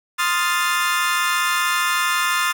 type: chord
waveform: 30% pulse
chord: F dominant seventh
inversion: second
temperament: equal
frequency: 1046.5 / 1244.5 / 1396.9 / 1760 Hz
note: C6 / Eb6 / F6 / A6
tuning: 0 / 0 / 0 / 0 cents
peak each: -21 dBFS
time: 0.18-2.53 s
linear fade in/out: 20 ms
effects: none